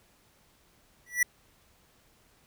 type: tone with exponential growth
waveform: square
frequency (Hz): 1956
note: B6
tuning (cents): -17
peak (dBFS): -19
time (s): 1.06-1.23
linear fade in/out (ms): 5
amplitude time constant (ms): 35
effects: pink hiss -64 dBFS RMS until 2.46 s